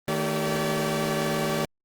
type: tone cluster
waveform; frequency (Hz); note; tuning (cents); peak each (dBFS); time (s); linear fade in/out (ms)
sawtooth; 156.7 / 224.3 / 386.7 / 574; D#3 / A3 / G4 / D5; +13 / +34 / -24 / -40; -26; 0.08-1.65; 0
effects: Opus 24 kbps